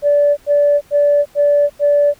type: tone bursts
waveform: sine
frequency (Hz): 580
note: D5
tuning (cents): -22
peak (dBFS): -8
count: 5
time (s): 0.02-2.142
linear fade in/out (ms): 50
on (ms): 350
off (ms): 93
effects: tanh soft clip ceiling -4 dBFS + pink hiss -49 dBFS RMS until 2.19 s